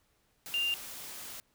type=tone in noise; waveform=sine; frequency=2794 Hz; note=F7; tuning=in tune; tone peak=-28 dBFS; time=0.54-0.74 s; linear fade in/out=0 ms; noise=white; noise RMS=-44 dBFS; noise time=0.46-1.4 s; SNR=+13 dB; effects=pink hiss -72 dBFS RMS until 1.54 s